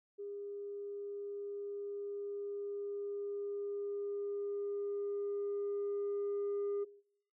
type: tone with level ramp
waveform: sine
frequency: 405.1 Hz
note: G#4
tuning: 43 cents flat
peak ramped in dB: -41 to -31 dBFS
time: 0.18-6.85 s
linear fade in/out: 20 ms
effects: noise-tail reverb RT60 0.7 s tail -22 dB re dry + tanh soft clip ceiling -32 dBFS